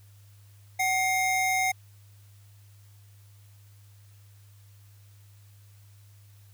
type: tone pair together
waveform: square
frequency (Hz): 750 / 2121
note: F#5 / C7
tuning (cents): +23 / +23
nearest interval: octave + tritone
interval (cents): 1800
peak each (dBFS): -27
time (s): 0.79-1.72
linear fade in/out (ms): 10
effects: added 101 Hz sine -51 dBFS peak until 6.53 s + white hiss -63 dBFS RMS until 6.53 s